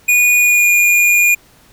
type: tone with pitch glide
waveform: square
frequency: 2456 to 2429 Hz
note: D#7 to D#7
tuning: -23 to -42 cents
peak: -9 dBFS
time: 0.08-1.35 s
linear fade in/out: 10 ms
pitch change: -19 cents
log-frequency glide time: 0.38-0.7 s
effects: pink hiss -48 dBFS RMS until 1.72 s